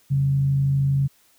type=tone with frequency modulation; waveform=sine; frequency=138 Hz; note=C#3; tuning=7 cents flat; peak=-17 dBFS; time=0.1-1.08 s; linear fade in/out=20 ms; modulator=52.4 Hz; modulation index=0.22; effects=white hiss -59 dBFS RMS until 1.38 s

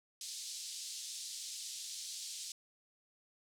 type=band-pass noise; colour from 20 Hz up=pink; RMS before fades=-45 dBFS; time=0.21-2.52 s; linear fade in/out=2 ms; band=3900 to 9000 Hz; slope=24 dB/octave; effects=none

